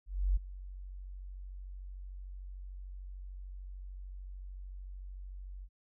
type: tone with ADSR envelope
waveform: sine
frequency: 46.71 Hz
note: F#1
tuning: 17 cents sharp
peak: -24 dBFS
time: 0.06-5.69 s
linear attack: 300 ms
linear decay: 16 ms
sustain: -18 dB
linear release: 59 ms
effects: none